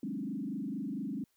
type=tone with frequency modulation; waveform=sine; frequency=239.7 Hz; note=A#3; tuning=48 cents sharp; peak=-34 dBFS; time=0.03-1.24 s; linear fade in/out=2 ms; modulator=24.4 Hz; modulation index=2.3; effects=white hiss -75 dBFS RMS until 1.36 s